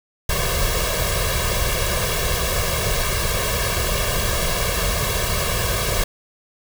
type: noise with comb filter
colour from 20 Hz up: pink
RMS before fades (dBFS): -21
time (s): 0.29-6.04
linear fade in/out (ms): 5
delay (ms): 1.8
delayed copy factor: +1
effects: none